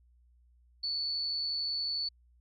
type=tone with amplitude modulation; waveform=sine; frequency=4457 Hz; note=C#8; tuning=9 cents sharp; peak=-29 dBFS; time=0.83-2.09 s; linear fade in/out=10 ms; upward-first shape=sine; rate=151 Hz; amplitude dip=40%; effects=added 60 Hz sine -61 dBFS peak until 2.4 s